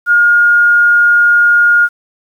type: tone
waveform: sine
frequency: 1424 Hz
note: F6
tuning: 33 cents sharp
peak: -5 dBFS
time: 0.06-1.89 s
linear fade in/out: 50 ms
effects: 7-bit